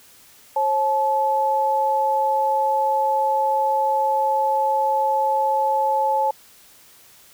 sine tone pair together, 540.1 / 863 Hz, C#5 / A5, -45 / -34 cents, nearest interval minor sixth, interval 811 cents, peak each -23 / -18 dBFS, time 0.56-6.31 s, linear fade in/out 5 ms, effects white hiss -50 dBFS RMS until 7.33 s

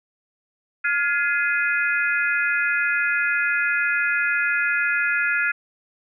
sine tone cluster, 1415 / 1689 / 2061 / 2493 Hz, F6 / G#6 / C7 / D#7, +22 / +29 / -27 / +3 cents, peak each -22 / -24 / -28 / -26 dBFS, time 0.84-5.52 s, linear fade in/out 10 ms, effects none

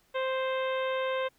harmonic tone, 523.3 Hz, C5, in tune, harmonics 1 / 2 / 3 / 4 / 5 / 6 / 7, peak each -29 / -35 / -39 / -41 / -43 / -45 / -46 dBFS, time 0.14-1.29 s, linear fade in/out 20 ms, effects pink hiss -67 dBFS RMS until 1.38 s

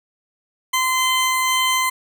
20% pulse tone pair together, 1032 / 3098 Hz, C6 / G7, -24 / -21 cents, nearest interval octave + perfect fifth, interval 1903 cents, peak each -12 / -21 dBFS, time 0.73-1.9 s, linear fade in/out 10 ms, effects none

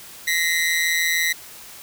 sawtooth ring-modulated tone, 1967 Hz, B6, 7 cents flat, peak -12 dBFS, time 0.27-1.33 s, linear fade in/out 10 ms, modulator 83.1 Hz, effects white hiss -41 dBFS RMS until 1.82 s

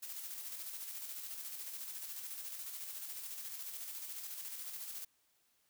blue noise with tremolo, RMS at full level -44 dBFS, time 0.02-5.05 s, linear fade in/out 10 ms, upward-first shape square, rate 14 Hz, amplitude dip 35%, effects white hiss -75 dBFS RMS until 5.69 s

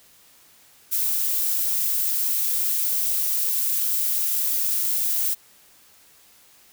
violet noise, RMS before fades -23 dBFS, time 0.91-5.35 s, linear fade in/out 20 ms, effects white hiss -54 dBFS RMS until 6.72 s

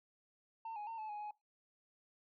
sine tone with pitch steps, 903 / 834 / 909 / 866 / 834 / 839 Hz, A5 / G#5 / A#5 / A5 / G#5 / G#5, +45 / +7 / -44 / -28 / +7 / +17 cents, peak -39 dBFS, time 0.65-1.31 s, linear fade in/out 5 ms, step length 110 ms, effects noise-tail reverb RT60 0.2 s tail -22 dB re dry + tanh soft clip ceiling -41 dBFS

